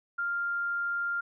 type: tone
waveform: sine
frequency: 1396.9 Hz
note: F6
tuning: in tune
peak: -28 dBFS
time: 0.18-1.21 s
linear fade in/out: 10 ms
effects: none